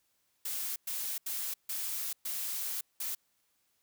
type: noise bursts at uneven times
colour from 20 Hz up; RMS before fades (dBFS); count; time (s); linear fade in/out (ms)
blue; -36; 6; 0.45-0.76 / 0.87-1.18 / 1.26-1.54 / 1.69-2.13 / 2.25-2.81 / 3-3.15; 5
effects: white hiss -75 dBFS RMS until 3.82 s